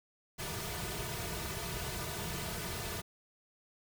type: noise with comb filter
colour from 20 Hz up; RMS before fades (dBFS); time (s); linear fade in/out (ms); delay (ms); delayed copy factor
pink; -39; 0.38-3.02; 20; 3.7; -0.9
effects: none